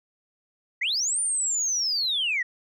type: linear two-way sweep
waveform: sine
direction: up then down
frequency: 1841 to 9230 to 1841 Hz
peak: -22 dBFS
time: 0.81-2.43 s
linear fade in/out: 10 ms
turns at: 1.2 s
effects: tanh soft clip ceiling -18 dBFS